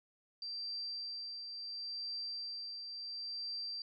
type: tone with tremolo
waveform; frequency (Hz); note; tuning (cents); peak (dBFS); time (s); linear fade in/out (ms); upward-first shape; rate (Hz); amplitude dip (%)
sine; 4699; D8; 0; -38; 0.42-3.82; 2; triangle; 0.72; 45
effects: none